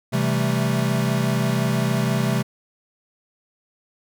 square chord, A minor seventh, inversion first, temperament equal, 130.81 / 164.81 / 196 / 220 Hz, C3 / E3 / G3 / A3, 0 / 0 / 0 / 0 cents, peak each -23 / -27 / -27 / -26 dBFS, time 0.12-2.43 s, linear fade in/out 20 ms, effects none

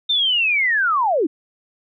sine linear sweep, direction down, 3644 to 269.5 Hz, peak -15 dBFS, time 0.09-1.27 s, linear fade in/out 10 ms, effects none

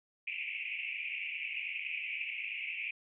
white band-pass noise, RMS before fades -39 dBFS, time 0.27-2.91 s, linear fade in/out 5 ms, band 2200 to 2700 Hz, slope 96 dB/octave, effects none

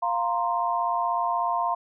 sine chord, F suspended fourth, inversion none, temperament just, 698.5 / 931.3 / 1047.7 Hz, F5 / Bb5 / C6, 0 / -2 / +2 cents, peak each -27 dBFS, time 0.02-1.75 s, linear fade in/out 10 ms, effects none

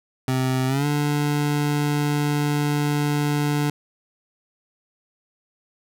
25% pulse tone with pitch glide, 130 to 146.77 Hz, C3 to D3, -11 to -1 cents, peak -16 dBFS, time 0.28-3.7 s, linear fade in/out 2 ms, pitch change +210 cents, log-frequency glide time 0.67-0.86 s, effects none

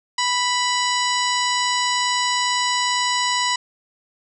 harmonic tone with a mistuned harmonic, 987.8 Hz, B5, in tune, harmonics 1 / 2 / 3 / 4 / 5 / 6 / 7 / 8, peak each -22 / -25 / -27 / -28 / -29 / -30 / -30 / -31 dBFS, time 0.18-3.56 s, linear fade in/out 5 ms, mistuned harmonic 6, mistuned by -110 cents, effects none

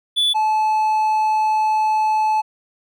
triangle tone pair in turn, 3459 / 864.8 Hz, A7 / A5, -30 / -30 cents, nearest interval 2 octaves, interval 2400 cents, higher first, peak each -13 dBFS, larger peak neither, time 0.16-0.34 / 0.34-2.42 s, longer second, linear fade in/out 20 ms, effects none

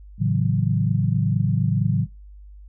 sine chord, F# minor seventh, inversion first, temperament equal with one note detuned, 110 / 138.59 / 160.58 / 185 Hz, A2 / C#3 / E3 / F#3, 0 / 0 / -45 / 0 cents, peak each -22 / -22 / -25 / -24 dBFS, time 0.18-2.07 s, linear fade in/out 50 ms, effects noise-tail reverb RT60 0.2 s tail -20 dB re dry + added 50 Hz sine -40 dBFS peak until 2.68 s

